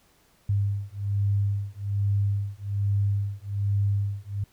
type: beating tone pair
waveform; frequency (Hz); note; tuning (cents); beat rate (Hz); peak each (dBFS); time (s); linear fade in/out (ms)
sine; 100 / 101.2; G2 / G#2; +35 / -44; 1.2; -26; 0.49-4.44; 5
effects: pink hiss -62 dBFS RMS until 4.52 s